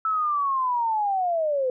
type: linear sweep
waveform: sine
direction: down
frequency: 1318.5 to 497 Hz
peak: -21 dBFS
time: 0.05-1.7 s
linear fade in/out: 2 ms
effects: none